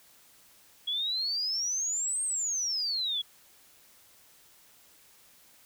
sine exponential two-way sweep, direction up then down, 3316 to 8600 to 3316 Hz, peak -28 dBFS, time 0.87-3.22 s, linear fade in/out 10 ms, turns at 2.23 s, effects white hiss -59 dBFS RMS until 5.65 s

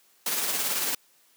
white noise with tremolo, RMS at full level -26 dBFS, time 0.26-0.95 s, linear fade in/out 5 ms, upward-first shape triangle, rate 18 Hz, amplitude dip 40%, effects white hiss -62 dBFS RMS until 1.36 s + high-pass 200 Hz 12 dB/octave

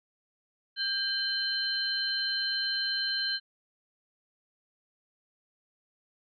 sine tone cluster, 1593 / 3057 / 4134 Hz, G6 / G7 / C8, +27 / -44 / -22 cents, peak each -33 / -35 / -30 dBFS, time 0.76-3.4 s, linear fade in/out 50 ms, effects none

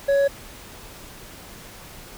triangle tone with hard clipping, 558 Hz, C#5, 11 cents sharp, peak -17 dBFS, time 0.08-0.28 s, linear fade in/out 10 ms, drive 8 dB, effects pink hiss -42 dBFS RMS until 2.17 s

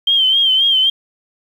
sine tone with vibrato, 3151 Hz, G7, 8 cents sharp, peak -10 dBFS, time 0.07-0.9 s, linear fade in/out 5 ms, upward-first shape sine, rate 3.8 Hz, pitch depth 62 cents each way, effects 7-bit

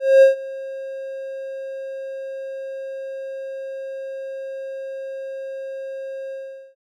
triangle tone with ADSR envelope, 537 Hz, C5, 45 cents sharp, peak -4 dBFS, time 0-6.75 s, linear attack 220 ms, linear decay 130 ms, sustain -22 dB, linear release 430 ms, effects none

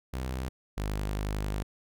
sawtooth tone pair in turn, 64.2 / 51.13 Hz, C2 / G#1, -32 / -26 cents, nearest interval major third, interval 394 cents, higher first, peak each -28 / -26 dBFS, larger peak second, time 0.13-0.49 / 0.77-1.63 s, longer second, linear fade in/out 10 ms, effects none

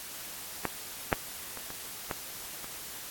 clicks, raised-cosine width 0.5 ms, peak -12 / -8 / -25 / -25 / -17 / -27 dBFS, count 6, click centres 0.653 / 1.128 / 1.573 / 1.704 / 2.112 / 2.644 s, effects white hiss -42 dBFS RMS until 3.1 s + AAC 64 kbps

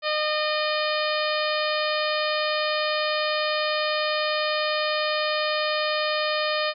harmonic tone, 610 Hz, D#5, 34 cents flat, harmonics 1 / 2 / 3 / 4 / 5 / 6 / 7 / 8, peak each -26 / -29 / -31 / -32 / -33 / -34 / -34 / -35 dBFS, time 0.02-6.74 s, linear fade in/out 50 ms, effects none

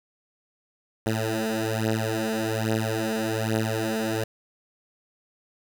10% pulse beating tone pair, 110 / 111.2 Hz, A2 / A2, 0 / +19 cents, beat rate 1.2 Hz, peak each -19 dBFS, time 1.06-4.24 s, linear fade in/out 5 ms, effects 8-bit

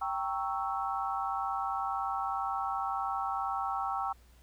sine chord, G diminished seventh, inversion none, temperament equal with one note detuned, 784 / 925.9 / 1108.7 / 1318.5 Hz, G5 / Bb5 / Db6 / Fb6, 0 / -12 / 0 / 0 cents, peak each -34 / -39 / -37 / -36 dBFS, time 0.01-4.13 s, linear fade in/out 10 ms, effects added 60 Hz sine -57 dBFS peak until 4.42 s + pink hiss -65 dBFS RMS until 4.42 s

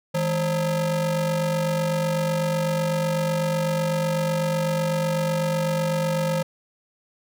square ring-modulated tone, 185 Hz, F#3, in tune, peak -19 dBFS, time 0.14-6.43 s, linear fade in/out 10 ms, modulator 346 Hz, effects none

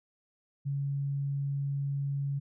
sine tone, 140 Hz, C#3, 18 cents sharp, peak -29 dBFS, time 0.65-2.4 s, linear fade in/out 20 ms, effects none

